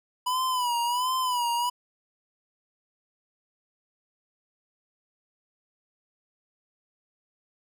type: tone with vibrato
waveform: square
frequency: 987.8 Hz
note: B5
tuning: in tune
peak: -25 dBFS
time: 0.26-1.7 s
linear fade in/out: 10 ms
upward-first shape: sine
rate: 1.4 Hz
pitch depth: 81 cents each way
effects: none